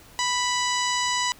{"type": "harmonic tone", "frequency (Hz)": 987.8, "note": "B5", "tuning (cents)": 0, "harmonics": [1, 2, 3, 4, 5, 6, 7, 8], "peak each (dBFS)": [-26, -29, -31, -32, -33, -34, -34, -35], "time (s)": [0.19, 1.32], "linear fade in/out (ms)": 0, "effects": ["pink hiss -50 dBFS RMS until 1.39 s"]}